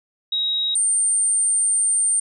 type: tone pair in turn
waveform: sine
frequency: 3807 / 8894 Hz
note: A#7 / C#9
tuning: +36 / +5 cents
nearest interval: octave + minor third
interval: 1469 cents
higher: second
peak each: -19 / -16 dBFS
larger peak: second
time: 0.32-0.75 / 0.75-2.2 s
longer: second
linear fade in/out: 5 ms
effects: none